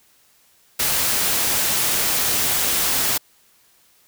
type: noise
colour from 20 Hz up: white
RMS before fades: -20 dBFS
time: 0.79-3.18 s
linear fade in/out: 10 ms
effects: white hiss -57 dBFS RMS until 4.07 s